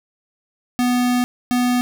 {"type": "tone pair in turn", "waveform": "square", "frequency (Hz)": [246.8, 246.8], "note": ["B3", "B3"], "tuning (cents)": [-1, -1], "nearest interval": "unison", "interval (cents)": 0, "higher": "neither", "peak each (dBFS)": -16, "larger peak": "neither", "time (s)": [[0.79, 1.24], [1.51, 1.81]], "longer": "first", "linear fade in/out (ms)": 0, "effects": []}